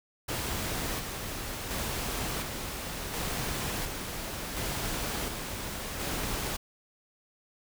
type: noise with tremolo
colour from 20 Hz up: pink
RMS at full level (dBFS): -33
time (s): 0.28-6.57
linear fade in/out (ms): 10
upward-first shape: square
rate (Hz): 0.7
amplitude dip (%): 35
effects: none